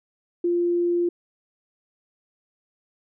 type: tone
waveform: sine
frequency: 347.6 Hz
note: F4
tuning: 8 cents flat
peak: -19 dBFS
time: 0.44-1.09 s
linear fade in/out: 5 ms
effects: none